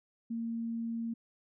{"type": "tone", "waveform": "sine", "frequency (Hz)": 229.9, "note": "A#3", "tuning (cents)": -24, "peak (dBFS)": -33, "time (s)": [0.3, 1.14], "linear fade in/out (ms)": 10, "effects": []}